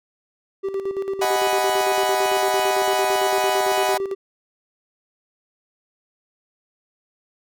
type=tone with tremolo; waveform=triangle; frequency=389.8 Hz; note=G4; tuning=10 cents flat; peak=-19 dBFS; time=0.63-4.15 s; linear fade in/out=20 ms; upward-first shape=square; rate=8.9 Hz; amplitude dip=60%
type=chord; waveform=40% pulse; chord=G# minor seventh; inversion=second; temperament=equal; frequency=622.3 / 740 / 830.6 / 987.8 Hz; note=D#5 / F#5 / G#5 / B5; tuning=0 / 0 / 0 / 0 cents; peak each=-23 / -22 / -27 / -25 dBFS; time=1.21-3.98 s; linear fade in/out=10 ms
effects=none